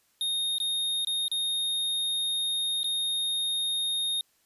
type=tone with dropouts; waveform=square; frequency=3700 Hz; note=A#7; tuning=14 cents flat; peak=-27 dBFS; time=0.21-4.21 s; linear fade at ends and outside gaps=1 ms; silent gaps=0.583-0.601 / 1.048-1.071 / 1.281-1.315 / 2.832-2.843 s; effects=white hiss -68 dBFS RMS until 4.45 s + resampled to 32000 Hz